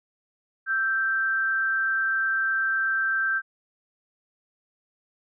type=tone pair together; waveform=sine; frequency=1324.9 / 1568 Hz; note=E6 / G6; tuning=+8 / 0 cents; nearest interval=minor third; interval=292 cents; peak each=-32 / -22 dBFS; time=0.66-3.42 s; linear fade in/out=50 ms; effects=none